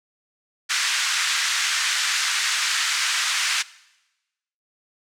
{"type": "band-pass noise", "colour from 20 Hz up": "pink", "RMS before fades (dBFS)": -23, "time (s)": [0.69, 3.63], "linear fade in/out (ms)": 20, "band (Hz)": [1400, 7900], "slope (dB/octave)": 24, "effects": ["noise-tail reverb RT60 1.0 s tail -20 dB re dry"]}